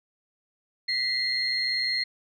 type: tone cluster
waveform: sine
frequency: 1957 / 2077 / 4242 Hz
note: B6 / C7 / C8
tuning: -16 / -13 / +23 cents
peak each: -32 / -31 / -25 dBFS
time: 0.88-2.04 s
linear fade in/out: 10 ms
effects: tanh soft clip ceiling -16 dBFS